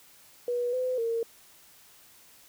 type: tone with pitch steps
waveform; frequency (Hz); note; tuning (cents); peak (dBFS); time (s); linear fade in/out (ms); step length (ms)
sine; 485.6 / 508 / 459.8; B4 / B4 / A#4; -29 / +49 / -24; -26; 0.48-1.23; 2; 250
effects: white hiss -56 dBFS RMS until 2.48 s